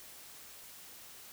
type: silence
effects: white hiss -52 dBFS RMS until 1.32 s